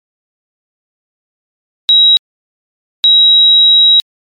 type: tone bursts at uneven times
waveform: sine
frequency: 3845 Hz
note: B7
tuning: 47 cents flat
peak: -3 dBFS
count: 2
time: 1.89-2.17 / 3.04-4 s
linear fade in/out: 0 ms
effects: MP3 96 kbps